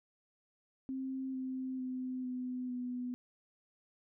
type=tone with pitch steps; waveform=sine; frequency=264 / 259.9 / 255.9 / 251.9 / 248 Hz; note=C4 / C4 / C4 / B3 / B3; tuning=+16 / -11 / -38 / +34 / +7 cents; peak=-36 dBFS; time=0.89-3.14 s; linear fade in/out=0 ms; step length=450 ms; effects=none